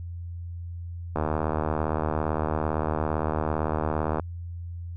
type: click train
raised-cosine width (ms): 1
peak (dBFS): -12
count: 237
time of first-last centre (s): 1.16-4.197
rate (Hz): 77.7
effects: added 86 Hz sine -33 dBFS peak until 4.96 s